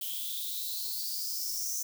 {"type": "noise with high-pass filter sweep", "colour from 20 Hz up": "violet", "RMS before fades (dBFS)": -35, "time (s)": [0.01, 1.83], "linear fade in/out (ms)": 5, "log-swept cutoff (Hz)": [3100, 6100], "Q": 9.8, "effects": []}